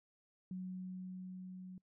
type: tone with level ramp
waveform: sine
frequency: 184.7 Hz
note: F#3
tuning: 3 cents flat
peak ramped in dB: -40 to -47 dBFS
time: 0.51-1.78 s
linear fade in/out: 2 ms
effects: noise-tail reverb RT60 0.1 s tail -25 dB re dry